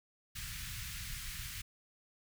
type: band-stop noise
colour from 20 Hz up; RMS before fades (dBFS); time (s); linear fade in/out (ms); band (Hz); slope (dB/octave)
pink; -43; 0.35-1.62; 10; 140 to 1600; 24
effects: none